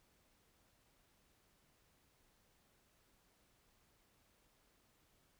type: silence
effects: pink hiss -74 dBFS RMS until 5.39 s